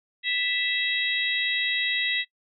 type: harmonic tone with a mistuned harmonic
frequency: 659.3 Hz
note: E5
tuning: in tune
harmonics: 3 / 4 / 5 / 6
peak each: -27 / -31 / -31 / -29 dBFS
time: 0.23-2.25 s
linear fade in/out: 50 ms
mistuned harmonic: 6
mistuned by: -66 cents
effects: noise-tail reverb RT60 0.1 s tail -20 dB re dry